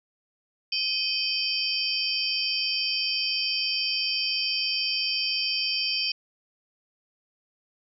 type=tone cluster; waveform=sine; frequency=2520 / 3103 / 4643 / 4817 / 5390 Hz; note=D#7 / G7 / D8 / D8 / E8; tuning=+21 / -18 / -21 / +43 / +38 cents; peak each=-31 dBFS; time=0.72-6.12 s; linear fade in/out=5 ms; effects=none